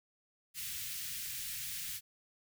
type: band-stop noise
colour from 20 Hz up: white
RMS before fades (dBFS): -41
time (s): 0.54-2.01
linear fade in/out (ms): 50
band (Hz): 160 to 1800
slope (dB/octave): 24
effects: none